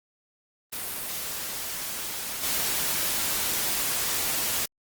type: noise with level steps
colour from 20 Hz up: white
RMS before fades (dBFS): -33 / -27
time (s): 0.72-4.66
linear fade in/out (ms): 10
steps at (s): 2.43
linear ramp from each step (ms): 2
effects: Opus 32 kbps